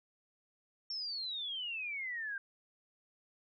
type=exponential sweep; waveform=sine; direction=down; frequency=5490 to 1568 Hz; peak=-37 dBFS; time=0.9-2.38 s; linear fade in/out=2 ms; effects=none